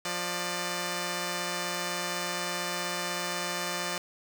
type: tone pair together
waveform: 5% pulse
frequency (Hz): 176.7 / 594.3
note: F3 / D5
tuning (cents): +21 / +20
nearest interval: octave + major sixth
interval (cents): 2099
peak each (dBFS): -22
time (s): 0.05-3.98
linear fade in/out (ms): 2
effects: none